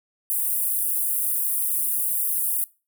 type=high-pass noise; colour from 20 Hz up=pink; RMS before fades=-24 dBFS; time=0.3-2.64 s; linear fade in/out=0 ms; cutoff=9600 Hz; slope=48 dB/octave; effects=noise-tail reverb RT60 0.3 s tail -21 dB re dry